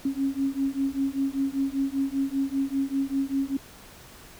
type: beating tone pair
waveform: sine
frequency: 270.5 / 275.6 Hz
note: C#4 / C#4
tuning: -42 / -10 cents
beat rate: 5.1 Hz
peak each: -27 dBFS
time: 0.05-3.57 s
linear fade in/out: 5 ms
effects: pink hiss -48 dBFS RMS until 4.39 s